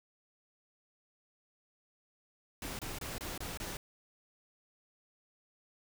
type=noise bursts; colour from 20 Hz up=pink; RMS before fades=-41 dBFS; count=6; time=2.62-3.77 s; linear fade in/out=2 ms; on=170 ms; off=26 ms; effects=none